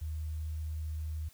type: tone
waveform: sine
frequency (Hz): 77.78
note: D#2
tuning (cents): 0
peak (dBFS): -34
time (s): 0.01-1.29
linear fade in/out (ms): 10
effects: white hiss -61 dBFS RMS until 1.33 s